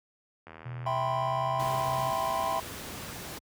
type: click train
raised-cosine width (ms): 0.5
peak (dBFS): -30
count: 121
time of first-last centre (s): 0.47-1.959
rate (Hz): 80.6
type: tone with pitch glide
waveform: sine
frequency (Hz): 123.3 to 130.03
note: B2 to C3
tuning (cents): -2 to -10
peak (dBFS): -35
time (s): 0.65-2.11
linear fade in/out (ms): 10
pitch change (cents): +92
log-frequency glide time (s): 0.8-1.39
type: chord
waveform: triangle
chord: C major seventh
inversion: first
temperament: equal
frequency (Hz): 659.3 / 784 / 987.8 / 1046.5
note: E5 / G5 / B5 / C6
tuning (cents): 0 / 0 / 0 / 0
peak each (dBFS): -31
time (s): 0.86-2.6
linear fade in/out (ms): 5
type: noise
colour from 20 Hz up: pink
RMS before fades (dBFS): -40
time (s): 1.59-3.39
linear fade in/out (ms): 10
effects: high-pass 60 Hz 12 dB/octave